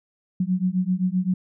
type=beating tone pair; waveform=sine; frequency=180 / 187.7 Hz; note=F#3 / F#3; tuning=-47 / +25 cents; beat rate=7.7 Hz; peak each=-23 dBFS; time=0.4-1.34 s; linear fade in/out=5 ms; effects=none